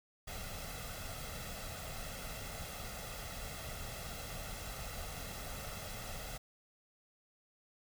pink noise with comb filter, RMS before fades -44 dBFS, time 0.27-6.38 s, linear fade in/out 10 ms, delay 1.5 ms, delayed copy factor +0.65, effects none

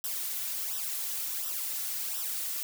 blue noise with flanger, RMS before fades -34 dBFS, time 0.04-2.63 s, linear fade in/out 0 ms, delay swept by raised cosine 0.44 to 3.24 ms, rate 1.4 Hz, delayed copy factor -0.8, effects none

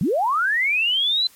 sine linear sweep, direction up, 133.7 to 4088 Hz, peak -17 dBFS, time 0.01-1.27 s, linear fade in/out 2 ms, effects white hiss -51 dBFS RMS until 1.35 s + MP3 64 kbps

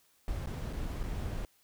brown noise with dropouts, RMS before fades -36 dBFS, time 0.28-1.45 s, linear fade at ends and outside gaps 1 ms, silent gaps 0.46-0.471 / 0.728-0.732 / 1.032-1.037 s, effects white hiss -68 dBFS RMS until 1.63 s

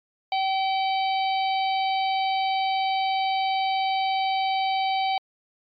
harmonic tone, 769 Hz, G5, 33 cents flat, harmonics 1 / 3 / 4 / 5 / 6, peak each -22 / -32 / -34 / -36 / -38 dBFS, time 0.32-5.18 s, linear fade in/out 2 ms, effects MP3 64 kbps

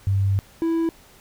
sine / triangle tone pair in turn, 98 / 329.6 Hz, G2 / E4, 0 / 0 cents, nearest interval octave + major sixth, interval 2100 cents, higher second, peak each -17 / -17 dBFS, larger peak neither, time 0.07-0.39 / 0.62-0.89 s, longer first, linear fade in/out 0 ms, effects pink hiss -51 dBFS RMS until 1.2 s

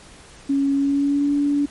sine tone with pitch glide, 277.2 to 287 Hz, C#4 to D4, 0 to -40 cents, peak -16 dBFS, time 0.49-1.66 s, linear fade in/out 10 ms, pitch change +60 cents, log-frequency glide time 0.74-1.31 s, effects pink hiss -45 dBFS RMS until 1.7 s + MP3 48 kbps

